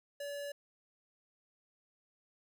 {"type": "tone", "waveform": "square", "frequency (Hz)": 572, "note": "D5", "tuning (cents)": -46, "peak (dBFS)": -40, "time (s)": [0.2, 0.52], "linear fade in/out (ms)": 5, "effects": []}